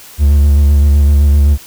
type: tone with vibrato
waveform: triangle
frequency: 71.9 Hz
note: D2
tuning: 36 cents flat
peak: -3 dBFS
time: 0.18-1.58 s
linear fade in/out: 50 ms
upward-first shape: square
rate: 7.8 Hz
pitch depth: 30 cents each way
effects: white hiss -36 dBFS RMS until 1.66 s